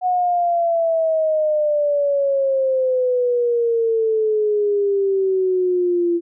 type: exponential sweep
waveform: sine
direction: down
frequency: 735 to 340 Hz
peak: -15 dBFS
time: 0.01-6.21 s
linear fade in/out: 50 ms
effects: none